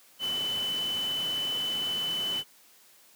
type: tone in noise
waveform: sine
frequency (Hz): 3012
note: F#7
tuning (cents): +30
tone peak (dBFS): -28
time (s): 0.19-2.44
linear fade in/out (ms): 50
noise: pink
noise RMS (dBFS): -40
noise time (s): 0.19-2.44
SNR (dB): +9
effects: white hiss -58 dBFS RMS until 3.15 s + high-pass 150 Hz 12 dB/octave